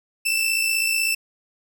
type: tone pair together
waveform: sawtooth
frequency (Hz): 2641 / 2697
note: E7 / E7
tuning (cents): +3 / +39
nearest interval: unison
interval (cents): 36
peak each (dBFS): -18 / -21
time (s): 0.25-1.15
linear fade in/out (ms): 10
effects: none